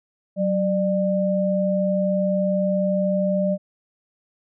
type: tone pair together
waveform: sine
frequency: 188.36 / 598 Hz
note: F#3 / D5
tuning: +31 / +31 cents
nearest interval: octave + minor sixth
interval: 2000 cents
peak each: -21 dBFS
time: 0.36-3.58 s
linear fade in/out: 50 ms
effects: none